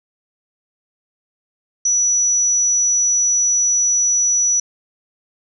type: tone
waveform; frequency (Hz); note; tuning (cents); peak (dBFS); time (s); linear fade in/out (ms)
sine; 5900; F#8; -6; -13; 1.85-4.6; 5
effects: none